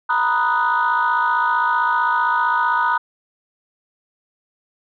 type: chord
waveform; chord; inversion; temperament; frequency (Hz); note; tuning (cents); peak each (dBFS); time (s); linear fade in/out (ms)
sine; B major seventh; third; equal; 932.3 / 987.8 / 1244.5 / 1480; A#5 / B5 / D#6 / F#6; 0 / 0 / 0 / 0; -20; 0.09-2.98; 10
effects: tanh soft clip ceiling -9 dBFS